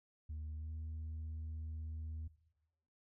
sine tone with pitch glide, 77 to 79.07 Hz, D#2 to D#2, -17 to +28 cents, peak -39 dBFS, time 0.29-2.28 s, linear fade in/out 10 ms, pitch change +45 cents, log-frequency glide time 0.56-0.71 s, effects noise-tail reverb RT60 0.9 s tail -18 dB re dry + tanh soft clip ceiling -40 dBFS

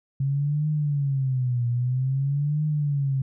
sine tone with vibrato, 135.2 Hz, C#3, 43 cents flat, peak -21 dBFS, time 0.2-3.22 s, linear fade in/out 5 ms, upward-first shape triangle, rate 0.51 Hz, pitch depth 220 cents each way, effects none

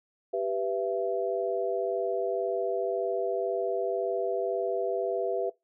sine chord, E minor, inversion first, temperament equal with one note detuned, 392 / 493.9 / 669.2 Hz, G4 / B4 / E5, 0 / 0 / +26 cents, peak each -31 dBFS, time 0.33-5.5 s, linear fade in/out 10 ms, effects noise-tail reverb RT60 0.2 s tail -21 dB re dry

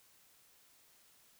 silence, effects white hiss -66 dBFS RMS until 1.39 s

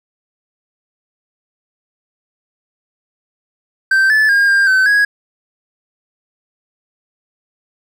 triangle tone with pitch steps, 1559 / 1738 / 1620 / 1600 / 1530 / 1658 Hz, G6 / A6 / G#6 / G6 / G6 / G#6, -10 / -22 / -43 / +35 / -42 / -3 cents, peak -7 dBFS, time 3.91-5.05 s, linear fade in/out 5 ms, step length 190 ms, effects none

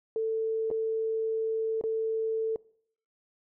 sine tone with dropouts, 444.5 Hz, A4, 18 cents sharp, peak -26 dBFS, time 0.16-2.56 s, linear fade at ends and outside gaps 1 ms, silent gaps 0.703-0.712 / 1.812-1.838 s, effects noise-tail reverb RT60 0.6 s tail -23 dB re dry

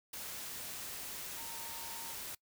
sine tone in noise, 919 Hz, A#5, 25 cents flat, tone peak -51 dBFS, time 1.37-2.14 s, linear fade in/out 5 ms, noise white, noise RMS -44 dBFS, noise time 0.13-2.35 s, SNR -10 dB, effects noise-tail reverb RT60 0.1 s tail -22 dB re dry

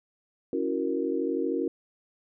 sine chord, F# dominant seventh, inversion second, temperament equal, 277.2 / 329.6 / 370 / 466.2 Hz, C#4 / E4 / F#4 / A#4, 0 / 0 / 0 / 0 cents, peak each -31 dBFS, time 0.53-1.68 s, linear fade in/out 2 ms, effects none

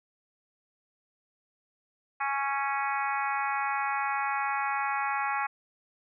harmonic tone with a mistuned harmonic, 277.2 Hz, C#4, in tune, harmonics 3 / 4 / 5 / 6 / 7 / 8 / 9, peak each -31 / -33 / -35 / -37 / -38 / -39 / -40 dBFS, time 2.2-5.47 s, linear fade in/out 10 ms, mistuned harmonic 5, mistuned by -16 cents, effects none

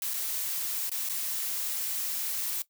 blue noise with dropouts, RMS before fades -32 dBFS, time 0.02-2.62 s, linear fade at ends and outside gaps 1 ms, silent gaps 0.137-0.141 / 0.895-0.916 / 1.089-1.096 s, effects noise-tail reverb RT60 0.1 s tail -17 dB re dry

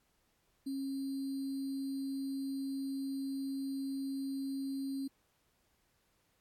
sine tone with sample-and-hold, 271.7 Hz, C#4, 35 cents flat, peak -35 dBFS, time 0.66-5.08 s, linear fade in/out 10 ms, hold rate 4410 Hz, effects pink hiss -75 dBFS RMS until 6.4 s + AAC 64 kbps

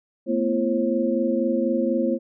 sine tone cluster, 226.4 / 250.5 / 338.6 / 536 Hz, A3 / B3 / E4 / C5, +50 / +25 / +46 / +42 cents, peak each -25 dBFS, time 0.26-2.19 s, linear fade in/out 50 ms, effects none

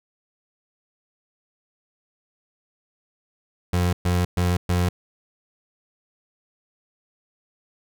30% pulse tone bursts, 89 Hz, F2, 33 cents sharp, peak -16 dBFS, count 4, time 3.73-4.89 s, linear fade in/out 5 ms, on 200 ms, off 120 ms, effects none

